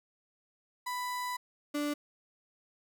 35% pulse tone pair in turn, 992 / 293 Hz, B5 / D4, +7 / -4 cents, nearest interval octave + major sixth, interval 2111 cents, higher first, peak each -32 / -29 dBFS, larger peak second, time 0.86-1.37 / 1.74-1.94 s, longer first, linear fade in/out 10 ms, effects none

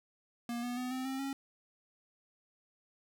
square tone with pitch steps, 237.3 / 244.1 / 251.1 / 258.3 / 265.7 / 273.4 Hz, A#3 / B3 / B3 / C4 / C4 / C#4, +31 / -20 / +29 / -22 / +27 / -24 cents, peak -36 dBFS, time 0.49-1.33 s, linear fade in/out 2 ms, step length 140 ms, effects none

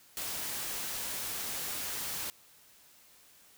white noise, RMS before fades -37 dBFS, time 0.17-2.3 s, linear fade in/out 0 ms, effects white hiss -60 dBFS RMS until 3.57 s

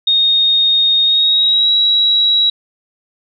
sine tone with pitch glide, 3708 to 3877 Hz, A#7 to B7, -10 to -33 cents, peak -9 dBFS, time 0.07-2.5 s, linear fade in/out 5 ms, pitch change +77 cents, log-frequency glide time 1.03-1.71 s, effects none

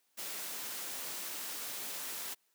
white noise, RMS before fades -41 dBFS, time 0.17-2.35 s, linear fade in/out 20 ms, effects white hiss -75 dBFS RMS until 2.54 s + high-pass 200 Hz 12 dB/octave

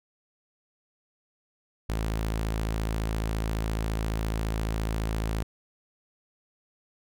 sawtooth tone, 54.5 Hz, A1, 16 cents flat, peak -23 dBFS, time 1.89-5.43 s, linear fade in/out 5 ms, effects none

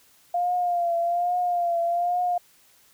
sine tone with vibrato, 698.5 Hz, F5, in tune, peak -21 dBFS, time 0.34-2.38 s, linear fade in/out 5 ms, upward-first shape triangle, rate 1.2 Hz, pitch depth 54 cents each way, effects white hiss -58 dBFS RMS until 2.93 s

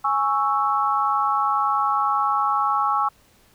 sine chord, C# minor, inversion second, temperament equal, 830.6 / 1108.7 / 1318.5 Hz, G#5 / C#6 / E6, 0 / 0 / 0 cents, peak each -23 / -22 / -23 dBFS, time 0.04-3.09 s, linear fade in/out 10 ms, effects pink hiss -57 dBFS RMS until 3.54 s

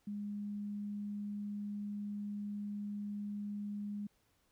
sine tone, 205.5 Hz, G#3, 18 cents flat, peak -38 dBFS, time 0.07-4.07 s, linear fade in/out 5 ms, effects pink hiss -75 dBFS RMS until 4.51 s

